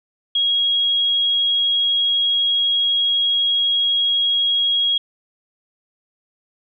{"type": "tone", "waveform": "sine", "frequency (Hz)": 3296, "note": "G#7", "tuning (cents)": -14, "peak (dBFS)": -15, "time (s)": [0.35, 4.98], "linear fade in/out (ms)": 5, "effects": []}